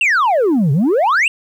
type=exponential two-way sweep; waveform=sine; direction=down then up; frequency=2842 to 130 to 2842 Hz; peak=-8 dBFS; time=0.01-1.28 s; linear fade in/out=2 ms; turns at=0.72 s; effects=tanh soft clip ceiling -10 dBFS + 8-bit